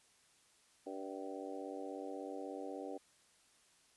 harmonic tone with a mistuned harmonic, 96.4 Hz, G2, 28 cents flat, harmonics 3 / 4 / 5 / 6 / 7 / 8, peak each -47 / -49 / -48 / -50 / -54 / -51 dBFS, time 0.86-2.98 s, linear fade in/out 10 ms, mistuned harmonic 7, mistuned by -43 cents, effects white hiss -69 dBFS RMS until 3.96 s + resampled to 24000 Hz

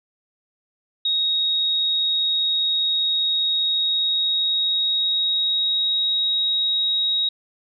sine tone with pitch glide, 3765 to 3793 Hz, A#7 to A#7, +16 to +29 cents, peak -18 dBFS, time 1.05-7.29 s, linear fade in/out 5 ms, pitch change +13 cents, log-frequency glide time 3.56-6.06 s, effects none

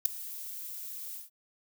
violet noise with ADSR envelope, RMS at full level -19 dBFS, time 0.05-1.3 s, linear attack 7 ms, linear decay 3 ms, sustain -22 dB, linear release 150 ms, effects none

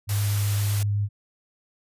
sine tone with vibrato, 102.5 Hz, G#2, 22 cents flat, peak -21 dBFS, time 0.07-1.09 s, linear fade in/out 50 ms, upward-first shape sine, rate 7.9 Hz, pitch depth 9 cents each way
white noise, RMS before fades -33 dBFS, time 0.09-0.83 s, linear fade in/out 2 ms
effects resampled to 32000 Hz

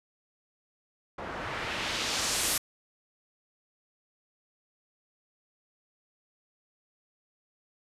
white noise with low-pass filter sweep, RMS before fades -32 dBFS, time 1.18-2.58 s, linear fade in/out 5 ms, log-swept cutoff 970 to 12000 Hz, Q 1, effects resampled to 32000 Hz

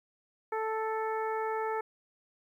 harmonic tone, 440 Hz, A4, in tune, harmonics 1 / 2 / 3 / 4 / 5, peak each -33 / -34 / -39 / -43 / -47 dBFS, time 0.52-1.81 s, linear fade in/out 5 ms, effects 11-bit

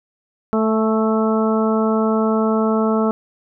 harmonic tone with a mistuned harmonic, 220 Hz, A3, in tune, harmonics 1 / 2 / 3 / 4 / 5 / 6, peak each -17 / -20 / -24 / -28 / -28 / -26 dBFS, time 0.53-3.11 s, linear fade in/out 0 ms, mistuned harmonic 4, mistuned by -21 cents, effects none

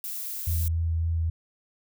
violet noise, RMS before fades -34 dBFS, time 0.04-0.68 s, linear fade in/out 0 ms
sine tone with vibrato, 82.41 Hz, E2, in tune, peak -23 dBFS, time 0.47-1.3 s, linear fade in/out 5 ms, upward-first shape sine, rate 3.6 Hz, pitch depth 13 cents each way
effects none

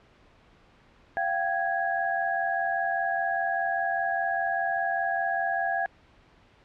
sine tone cluster, 688 / 773 / 1657 Hz, F5 / G5 / G#6, -26 / -24 / -4 cents, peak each -29 dBFS, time 1.17-5.86 s, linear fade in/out 0 ms, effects pink hiss -58 dBFS RMS until 6.64 s + low-pass 3000 Hz 12 dB/octave

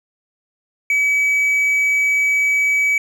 triangle tone, 2282 Hz, C#7, 50 cents sharp, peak -12 dBFS, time 0.9-2.98 s, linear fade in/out 2 ms, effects none

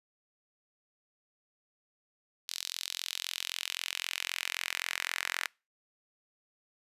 sawtooth tone with high-pass filter sweep, 43.83 Hz, F1, 7 cents sharp, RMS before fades -37 dBFS, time 2.48-5.46 s, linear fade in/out 0 ms, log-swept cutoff 4200 to 1800 Hz, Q 2, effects noise-tail reverb RT60 0.3 s tail -26 dB re dry + resampled to 32000 Hz

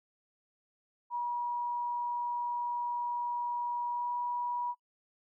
sine tone with pitch glide, 962 to 968.7 Hz, B5 to B5, -46 to -34 cents, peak -31 dBFS, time 1.1-4.75 s, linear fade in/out 50 ms, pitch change +12 cents, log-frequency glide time 3.91-4.1 s, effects noise-tail reverb RT60 0.1 s tail -26 dB re dry

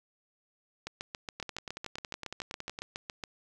two click trains, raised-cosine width 0.2 ms, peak -20 / -21 dBFS, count 18 / 16, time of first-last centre 0.87-3.238 / 1.4-2.789 s, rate 7.18 / 10.8 Hz, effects none

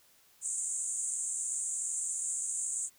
pink band-pass noise, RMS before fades -35 dBFS, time 0.41-2.9 s, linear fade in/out 50 ms, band 6900 to 9100 Hz, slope 96 dB/octave, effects white hiss -64 dBFS RMS until 2.98 s

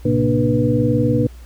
sine tone cluster, 111.7 / 131.6 / 238.2 / 299.2 / 489 Hz, A2 / C3 / A#3 / D4 / B4, +27 / +10 / +38 / +32 / -17 cents, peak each -20 dBFS, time 0.05-1.27 s, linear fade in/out 5 ms, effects added 60 Hz sine -35 dBFS peak until 1.45 s + pink hiss -50 dBFS RMS until 1.45 s

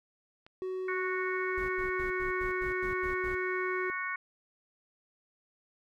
click, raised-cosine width 0.3 ms, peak -36 dBFS, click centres 0.465 s
triangle tone with pitch glide, 373.1 to 369 Hz, F#4 to F#4, +14 to -5 cents, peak -31 dBFS, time 0.62-3.9 s, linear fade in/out 0 ms, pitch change -19 cents, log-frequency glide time 1.61-2.14 s
harmonic tone, 368.5 Hz, F#4, 7 cents flat, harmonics 3 / 4 / 5 / 6, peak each -38 / -38 / -38 / -38 dBFS, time 0.88-4.16 s, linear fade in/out 5 ms
brown noise bursts, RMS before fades -42 dBFS, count 9, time 1.57-3.354 s, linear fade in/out 10 ms, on 120 ms, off 88 ms
effects none

